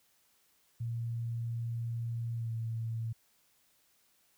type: tone with pitch glide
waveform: sine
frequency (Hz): 116.54 to 113.75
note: A#2 to A#2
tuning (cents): 0 to -42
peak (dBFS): -33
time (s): 0.8-3.13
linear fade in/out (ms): 10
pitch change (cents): -42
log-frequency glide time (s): 2.34-2.52
effects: white hiss -70 dBFS RMS until 4.37 s